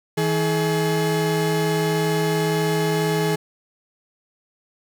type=tone pair together; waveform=35% pulse; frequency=161.22 / 424.1 Hz; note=E3 / G#4; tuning=-38 / +36 cents; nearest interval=octave + perfect fourth; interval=1674 cents; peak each=-20 dBFS; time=0.17-3.36 s; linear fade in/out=10 ms; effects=none